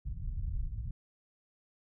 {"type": "low-pass noise", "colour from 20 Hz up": "pink", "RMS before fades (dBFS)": -36, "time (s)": [0.05, 0.91], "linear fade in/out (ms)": 5, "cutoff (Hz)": 110, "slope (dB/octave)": 24, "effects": []}